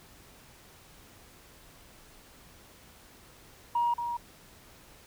sine tone with echo, 950 Hz, A#5, 33 cents sharp, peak -23 dBFS, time 3.75-3.94 s, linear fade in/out 5 ms, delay 230 ms, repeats 1, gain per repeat -7 dB, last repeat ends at 4.17 s, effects tanh soft clip ceiling -20 dBFS + pink hiss -55 dBFS RMS until 5.06 s

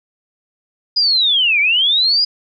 sine linear two-way sweep, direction down then up, 4978 to 2243 to 4978 Hz, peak -11 dBFS, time 0.96-2.25 s, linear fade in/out 10 ms, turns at 1.6 s, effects none

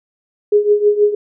sine tone with tremolo, 415.3 Hz, G#4, in tune, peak -6 dBFS, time 0.52-1.15 s, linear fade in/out 5 ms, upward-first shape triangle, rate 6.3 Hz, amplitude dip 85%, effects none

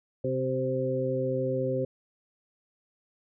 harmonic tone with a mistuned harmonic, 130.5 Hz, C3, 4 cents flat, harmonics 1 / 2 / 3 / 4, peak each -32 / -34 / -32 / -29 dBFS, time 0.24-1.85 s, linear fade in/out 5 ms, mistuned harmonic 3, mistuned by -16 cents, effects none

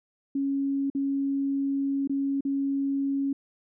sine tone with dropouts, 276.1 Hz, C#4, 7 cents flat, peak -24 dBFS, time 0.35-3.33 s, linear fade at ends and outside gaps 5 ms, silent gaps 0.901-0.949 / 2.075-2.095 / 2.408-2.45 s, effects none

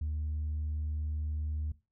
sine tone with tanh clipping, 76.2 Hz, D#2, 36 cents flat, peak -32 dBFS, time 0.01-1.72 s, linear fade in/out 5 ms, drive 1 dB, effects noise-tail reverb RT60 0.3 s tail -18 dB re dry

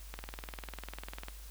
click train, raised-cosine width 0.3 ms, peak -25 dBFS, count 24, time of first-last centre 0.14-1.284 s, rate 20.1 Hz, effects added 50 Hz sine -46 dBFS peak until 1.5 s + white hiss -55 dBFS RMS until 1.5 s

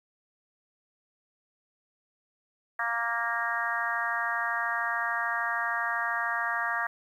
harmonic tone, 233.1 Hz, A#3, in tune, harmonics 3 / 4 / 5 / 6 / 7 / 8, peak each -36 / -36 / -33 / -37 / -32 / -33 dBFS, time 2.79-6.87 s, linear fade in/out 5 ms, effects 10-bit

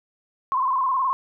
sine tone with vibrato, 1046.5 Hz, C6, in tune, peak -19 dBFS, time 0.52-1.13 s, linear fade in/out 0 ms, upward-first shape square, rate 19 Hz, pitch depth 62 cents each way, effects none

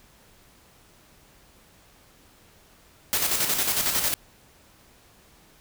white noise with tremolo, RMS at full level -23 dBFS, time 3.13-4.14 s, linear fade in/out 0 ms, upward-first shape square, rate 11 Hz, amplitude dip 45%, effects pink hiss -56 dBFS RMS until 5.6 s

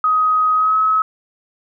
sine tone with pitch glide, 1258 to 1283.7 Hz, D#6 to E6, +19 to -46 cents, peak -12 dBFS, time 0.04-1.02 s, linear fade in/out 2 ms, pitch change +35 cents, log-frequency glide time 0.55-0.76 s, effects none

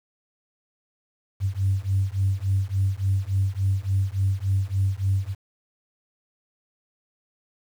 sine beating tone pair, 95.2 / 98.7 Hz, F#2 / G2, +50 / +12 cents, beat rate 3.5 Hz, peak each -23 / -23 dBFS, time 1.4-5.35 s, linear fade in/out 50 ms, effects tanh soft clip ceiling -13 dBFS + 8-bit

